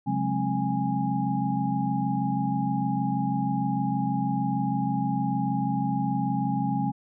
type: tone cluster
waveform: sine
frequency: 135.7 / 182 / 208.4 / 267.2 / 824 Hz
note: C#3 / F#3 / G#3 / C4 / G#5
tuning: -36 / -28 / +6 / +36 / -14 cents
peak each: -30 dBFS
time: 0.06-6.92 s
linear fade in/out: 20 ms
effects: none